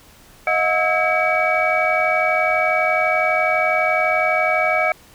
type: tone cluster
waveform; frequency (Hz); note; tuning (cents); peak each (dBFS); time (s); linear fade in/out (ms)
sine; 629 / 721 / 1299 / 1629 / 2273; D#5 / F#5 / E6 / G#6 / C#7; +19 / -45 / -26 / -34 / +43; -20 / -21 / -23 / -27 / -19; 0.47-4.92; 2
effects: tanh soft clip ceiling -6 dBFS + pink hiss -48 dBFS RMS until 5.14 s